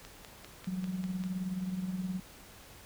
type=click train; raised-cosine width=0.2 ms; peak=-29 dBFS; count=7; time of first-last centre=0.05-1.238 s; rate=5.05 Hz
type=tone with tremolo; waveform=sine; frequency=185 Hz; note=F#3; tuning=in tune; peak=-30 dBFS; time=0.67-2.2 s; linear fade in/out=5 ms; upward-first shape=sine; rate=19 Hz; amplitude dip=60%
effects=pink hiss -53 dBFS RMS until 2.85 s